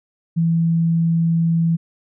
sine tone, 165.9 Hz, E3, 11 cents sharp, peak -14 dBFS, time 0.36-1.77 s, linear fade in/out 20 ms, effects none

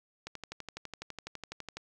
click train, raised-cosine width 0.2 ms, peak -23 dBFS, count 19, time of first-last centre 0.27-1.77 s, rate 12 Hz, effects none

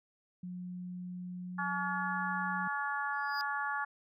sine tone with pitch glide, 180 to 183.36 Hz, F#3 to F#3, -47 to -15 cents, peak -39 dBFS, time 0.43-2.68 s, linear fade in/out 5 ms, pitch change +32 cents, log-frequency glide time 1.42-1.97 s
harmonic tone, 284.1 Hz, C#4, 43 cents sharp, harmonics 3 / 4 / 5 / 6, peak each -38 / -38 / -38 / -38 dBFS, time 1.58-3.85 s, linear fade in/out 10 ms
triangle tone with exponential growth, 4891 Hz, D#8, 31 cents flat, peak -34 dBFS, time 3.13-3.41 s, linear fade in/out 0 ms, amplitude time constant 59 ms
effects none

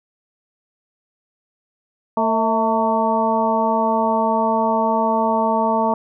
harmonic tone with a mistuned harmonic, 225.2 Hz, A3, 40 cents sharp, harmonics 1 / 2 / 3 / 4 / 5, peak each -22 / -25 / -21 / -19 / -25 dBFS, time 2.17-5.94 s, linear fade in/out 2 ms, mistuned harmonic 3, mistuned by -56 cents, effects none

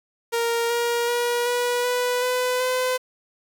sawtooth tone with pitch steps, 466.2 / 473 / 479.9 / 486.8 / 493.9 / 501.1 / 508.4 Hz, A#4 / A#4 / B4 / B4 / B4 / B4 / C5, 0 / +25 / -50 / -25 / 0 / +25 / -50 cents, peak -17 dBFS, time 0.32-2.98 s, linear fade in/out 20 ms, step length 380 ms, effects 8-bit

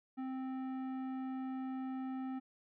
sine tone with tanh clipping, 261.6 Hz, C4, in tune, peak -40 dBFS, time 0.17-2.4 s, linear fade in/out 20 ms, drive 13 dB, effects none

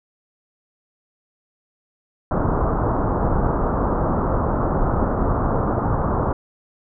pink low-pass noise, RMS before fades -20 dBFS, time 2.31-6.33 s, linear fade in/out 2 ms, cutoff 1300 Hz, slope 48 dB/octave, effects none

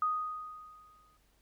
sine tone with exponential decay, 1244.5 Hz, D#6, in tune, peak -26 dBFS, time 0.02-1.17 s, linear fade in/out 2 ms, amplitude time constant 250 ms, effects added 49 Hz sine -70 dBFS peak until 1.41 s + pink hiss -71 dBFS RMS until 1.41 s

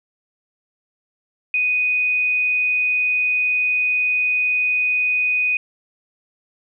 sine tone, 2489 Hz, D#7, in tune, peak -16 dBFS, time 1.54-5.57 s, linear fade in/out 2 ms, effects none

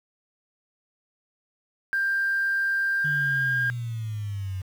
sine tone with pitch glide, 1587 to 1611 Hz, G6 to G6, +21 to +47 cents, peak -21 dBFS, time 1.93-3.7 s, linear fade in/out 0 ms, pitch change +26 cents, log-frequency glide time 2.91-3.44 s
sine exponential sweep, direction down, 150 to 92.6 Hz, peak -28 dBFS, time 3.04-4.62 s, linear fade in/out 10 ms
effects tanh soft clip ceiling -16 dBFS + 8-bit

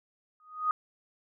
sine tone with exponential growth, 1244.5 Hz, D#6, in tune, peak -21 dBFS, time 0.4-0.71 s, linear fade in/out 1 ms, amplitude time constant 66 ms, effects none

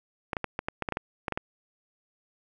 clicks, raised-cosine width 0.5 ms, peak -14 dBFS, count 12, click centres 0.332 / 0.368 / 0.443 / 0.591 / 0.685 / 0.823 / 0.888 / 0.923 / 0.971 / 1.282 / 1.323 / 1.375 s, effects none

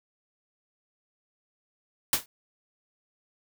white noise with exponential decay, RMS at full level -19 dBFS, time 2.13-2.26 s, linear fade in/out 2 ms, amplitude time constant 27 ms, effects none

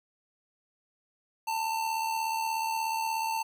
square tone with amplitude modulation, 895 Hz, A5, 29 cents sharp, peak -27 dBFS, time 1.47-3.43 s, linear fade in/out 10 ms, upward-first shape sine, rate 76.7 Hz, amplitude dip 50%, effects none

